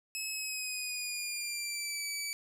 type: tone with pitch glide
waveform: 15% pulse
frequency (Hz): 2579 to 2298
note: E7 to D7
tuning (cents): -39 to -38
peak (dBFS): -28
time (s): 0.15-2.33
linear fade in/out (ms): 0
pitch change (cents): -199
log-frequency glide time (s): 0.3-2.05
effects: none